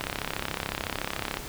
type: click train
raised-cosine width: 0.3 ms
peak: -12 dBFS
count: 47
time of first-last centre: 0.01-1.371 s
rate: 33.8 Hz
effects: pink hiss -39 dBFS RMS until 1.48 s